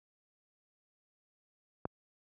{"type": "click", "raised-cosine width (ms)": 1, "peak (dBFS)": -20, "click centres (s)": 1.854, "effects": ["high-pass 80 Hz 12 dB/octave"]}